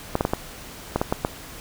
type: clicks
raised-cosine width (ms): 1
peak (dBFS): -6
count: 8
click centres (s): 0.154 / 0.209 / 0.251 / 0.335 / 0.96 / 1.015 / 1.125 / 1.249
effects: pink hiss -40 dBFS RMS until 1.6 s